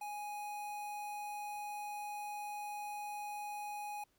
square tone with notch filter, 830.6 Hz, G#5, in tune, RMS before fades -43 dBFS, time 0.01-4.04 s, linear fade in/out 5 ms, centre 4700 Hz, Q 1.7, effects pink hiss -75 dBFS RMS until 4.18 s

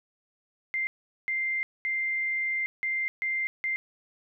sine tone bursts at uneven times, 2093 Hz, C7, in tune, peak -26 dBFS, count 6, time 0.74-0.87 / 1.28-1.63 / 1.85-2.66 / 2.83-3.08 / 3.22-3.47 / 3.64-3.76 s, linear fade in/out 0 ms, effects none

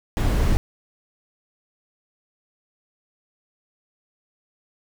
brown noise, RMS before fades -19 dBFS, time 0.17-0.57 s, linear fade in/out 0 ms, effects none

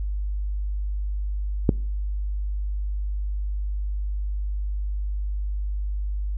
click, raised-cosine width 3 ms, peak -3 dBFS, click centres 1.692 s, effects noise-tail reverb RT60 0.5 s tail -24 dB re dry + added 50 Hz sine -24 dBFS peak until 6.37 s

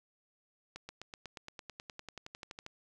accelerating click train, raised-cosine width 0.2 ms, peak -27 dBFS, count 20, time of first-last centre 0.76-2.664 s, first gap 130 ms, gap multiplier 0.97, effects none

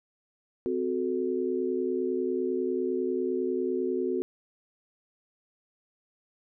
sine chord, F# diminished, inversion second, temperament equal with one note detuned, 257.7 / 370 / 440 Hz, C4 / F#4 / A4, -26 / 0 / 0 cents, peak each -32 / -28 / -33 dBFS, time 0.66-4.22 s, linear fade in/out 0 ms, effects none

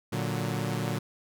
sawtooth chord, Bb augmented, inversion none, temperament equal, 116.54 / 146.83 / 185 Hz, Bb2 / D3 / F#3, 0 / 0 / 0 cents, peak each -28 / -29 / -30 dBFS, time 0.12-0.99 s, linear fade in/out 10 ms, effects none

